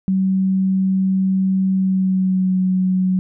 sine tone with pitch glide, 190 to 185.77 Hz, F#3 to F#3, +46 to +7 cents, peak -14 dBFS, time 0.08-3.19 s, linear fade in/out 0 ms, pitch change -39 cents, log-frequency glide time 1.73-2.57 s, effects none

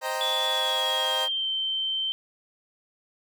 30% pulse chord, C minor seventh, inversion none, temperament equal, 523.3 / 622.3 / 784 / 932.3 Hz, C5 / Eb5 / G5 / Bb5, 0 / 0 / 0 / 0 cents, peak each -30 / -31 / -32 / -29 dBFS, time 0.01-1.29 s, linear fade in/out 50 ms
sine tone with pitch glide, 3431 to 3110 Hz, A7 to G7, -44 to -14 cents, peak -25 dBFS, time 0.21-2.12 s, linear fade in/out 0 ms, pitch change -170 cents, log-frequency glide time 0.46-1.48 s
effects none

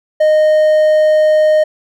triangle tone with hard clipping, 617 Hz, D#5, 15 cents flat, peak -8 dBFS, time 0.2-1.64 s, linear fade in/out 10 ms, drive 6 dB, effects none

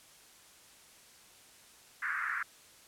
pink band-pass noise, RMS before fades -35 dBFS, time 2.02-2.43 s, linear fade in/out 5 ms, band 1300 to 1900 Hz, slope 48 dB/octave, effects white hiss -58 dBFS RMS until 2.87 s + low-pass 11000 Hz 12 dB/octave

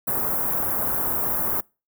white band-stop noise, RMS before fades -24 dBFS, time 0.07-1.61 s, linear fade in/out 10 ms, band 1300 to 13000 Hz, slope 24 dB/octave, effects noise-tail reverb RT60 0.3 s tail -26 dB re dry

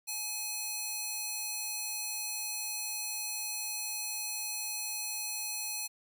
square tone with high-pass filter, 844 Hz, G#5, 28 cents sharp, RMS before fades -37 dBFS, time 0.07-5.88 s, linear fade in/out 20 ms, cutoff 4300 Hz, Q 0.53, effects none

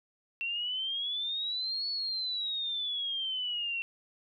sine exponential two-way sweep, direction up then down, 2704 to 4435 to 2704 Hz, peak -31 dBFS, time 0.41-3.82 s, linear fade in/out 0 ms, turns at 1.89 s, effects none

